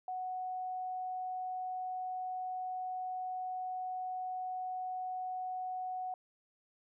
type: tone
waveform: sine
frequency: 740 Hz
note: F#5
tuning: in tune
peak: -36 dBFS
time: 0.08-6.14 s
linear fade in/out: 2 ms
effects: none